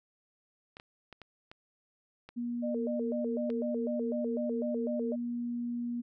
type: clicks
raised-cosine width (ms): 0.3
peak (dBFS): -31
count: 7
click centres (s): 0.769 / 0.799 / 1.127 / 1.217 / 1.515 / 2.29 / 3.502
type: tone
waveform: sine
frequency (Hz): 239.2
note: A#3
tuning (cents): +45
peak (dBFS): -32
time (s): 2.36-6.02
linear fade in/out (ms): 20
type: tone with vibrato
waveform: sine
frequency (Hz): 526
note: C5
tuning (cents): +9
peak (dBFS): -33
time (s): 2.62-5.16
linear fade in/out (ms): 20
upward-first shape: square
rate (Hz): 4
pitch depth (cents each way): 240
effects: none